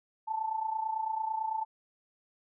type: tone with amplitude modulation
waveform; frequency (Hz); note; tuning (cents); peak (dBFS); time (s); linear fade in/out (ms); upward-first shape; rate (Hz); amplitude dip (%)
sine; 880; A5; 0; -27; 0.27-1.65; 20; sine; 29; 70
effects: none